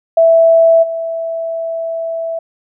sine tone with level steps, 659.3 Hz, E5, in tune, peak -5 / -17 dBFS, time 0.17-2.39 s, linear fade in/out 5 ms, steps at 0.82 s, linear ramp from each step 20 ms, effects none

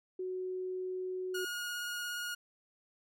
sine tone, 370 Hz, F#4, in tune, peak -35 dBFS, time 0.19-1.45 s, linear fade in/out 5 ms
sawtooth tone with vibrato, 1438 Hz, F#6, 50 cents flat, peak -33 dBFS, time 1.34-2.35 s, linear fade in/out 10 ms, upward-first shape sine, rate 17 Hz, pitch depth 11 cents each way
effects none

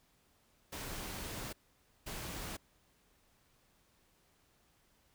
pink noise bursts at uneven times, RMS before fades -43 dBFS, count 2, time 0.72-1.53 / 2.06-2.57 s, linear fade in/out 10 ms, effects pink hiss -71 dBFS RMS until 5.14 s

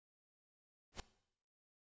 pink noise with exponential growth, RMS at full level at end -40 dBFS, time 0.92-1 s, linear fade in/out 1 ms, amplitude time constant 17 ms, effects noise-tail reverb RT60 0.7 s tail -17 dB re dry + resampled to 16000 Hz

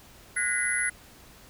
sine tone cluster, 1466 / 1655 / 1886 / 2012 / 10190 Hz, F#6 / G#6 / A#6 / B6 / D#9, -16 / -6 / +20 / +32 / +40 cents, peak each -30 / -37 / -33 / -30 / -29 dBFS, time 0.36-0.9 s, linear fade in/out 10 ms, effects pink hiss -52 dBFS RMS until 1.49 s

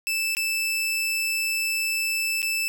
sawtooth tone with dropouts, 2637 Hz, E7, in tune, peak -20 dBFS, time 0.07-2.68 s, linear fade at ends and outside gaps 0 ms, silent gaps 0.35-0.369 / 2.419-2.428 s, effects none

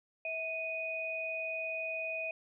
sine tone pair together, 649 / 2486 Hz, E5 / D#7, -27 / -2 cents, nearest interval octave + major seventh, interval 2325 cents, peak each -39 / -36 dBFS, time 0.25-2.31 s, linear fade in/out 2 ms, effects none

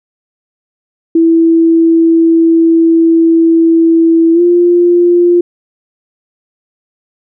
sine tone with pitch glide, 329.6 to 349.2 Hz, E4 to F4, 0 to 0 cents, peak -4 dBFS, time 1.15-5.41 s, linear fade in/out 5 ms, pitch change +100 cents, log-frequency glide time 4.33-4.41 s, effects none

